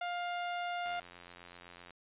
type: tone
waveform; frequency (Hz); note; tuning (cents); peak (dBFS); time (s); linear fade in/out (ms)
sawtooth; 704; F5; +14; -31; 0.01-1; 5
type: click train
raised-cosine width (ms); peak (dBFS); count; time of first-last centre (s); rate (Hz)
0.3; -35; 93; 0.86-1.907; 87.9
effects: resampled to 8000 Hz